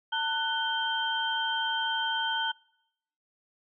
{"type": "tone cluster", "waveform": "sine", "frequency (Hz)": [897, 1488, 3144], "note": ["A5", "F#6", "G7"], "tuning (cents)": [33, 9, 4], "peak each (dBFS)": -31, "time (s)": [0.12, 2.52], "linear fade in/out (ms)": 10, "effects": ["noise-tail reverb RT60 0.8 s tail -25 dB re dry"]}